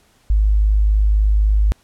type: tone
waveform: sine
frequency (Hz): 51.91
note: G#1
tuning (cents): 0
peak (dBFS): -11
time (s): 0.3-1.72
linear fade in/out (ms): 0
effects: pink hiss -56 dBFS RMS until 1.83 s + low-pass 12000 Hz 12 dB/octave